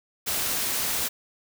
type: noise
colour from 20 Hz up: white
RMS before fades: -27 dBFS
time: 0.26-1.09 s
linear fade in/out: 20 ms
effects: none